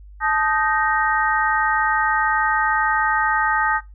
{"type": "harmonic tone with a mistuned harmonic", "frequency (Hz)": 311.1, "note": "D#4", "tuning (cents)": 0, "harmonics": [3, 4, 5, 6], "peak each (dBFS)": [-21, -22, -23, -24], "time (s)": [0.2, 3.81], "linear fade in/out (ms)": 50, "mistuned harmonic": 3, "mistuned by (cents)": -120, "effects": ["noise-tail reverb RT60 0.2 s tail -19 dB re dry", "added 50 Hz sine -39 dBFS peak until 3.94 s"]}